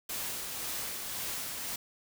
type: noise with tremolo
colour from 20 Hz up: white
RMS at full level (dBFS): -36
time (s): 0.09-1.76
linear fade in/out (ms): 5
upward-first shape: sine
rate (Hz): 1.9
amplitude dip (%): 30
effects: none